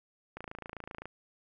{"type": "click train", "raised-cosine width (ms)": 0.5, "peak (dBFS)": -26, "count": 20, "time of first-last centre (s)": [0.37, 1.056], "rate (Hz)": 27.7, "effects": []}